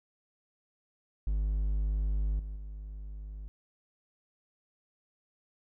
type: tone with level steps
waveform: triangle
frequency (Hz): 51.1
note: G#1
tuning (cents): -27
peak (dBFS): -25 / -34 / -37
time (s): 1.27-3.48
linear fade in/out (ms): 0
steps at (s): 2.39 / 2.56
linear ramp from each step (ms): 5
effects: none